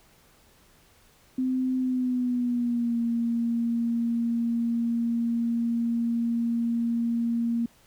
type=tone with pitch glide; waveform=sine; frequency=257.5 to 233.4 Hz; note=C4 to A#3; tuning=-28 to +2 cents; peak=-23 dBFS; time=1.38-7.66 s; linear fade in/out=5 ms; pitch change=-170 cents; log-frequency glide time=1.78-2.99 s; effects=pink hiss -59 dBFS RMS until 7.86 s